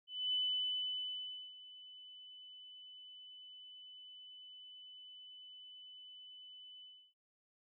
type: tone with ADSR envelope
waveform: sine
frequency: 3003 Hz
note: F#7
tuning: 25 cents sharp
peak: -32 dBFS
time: 0.07-7.14 s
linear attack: 260 ms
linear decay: 1200 ms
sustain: -20 dB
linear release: 310 ms
effects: none